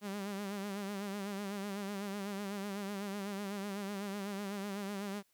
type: tone with vibrato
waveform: sawtooth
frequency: 200.2 Hz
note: G3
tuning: 37 cents sharp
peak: -34 dBFS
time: 0.01-5.23 s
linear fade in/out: 50 ms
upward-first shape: sine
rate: 8 Hz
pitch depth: 64 cents each way
effects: white hiss -74 dBFS RMS until 5.33 s